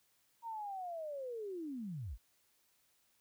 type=linear sweep; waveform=sine; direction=down; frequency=941 to 38.78 Hz; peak=-40 dBFS; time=0.42-2.18 s; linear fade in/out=50 ms; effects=white hiss -74 dBFS RMS until 3.2 s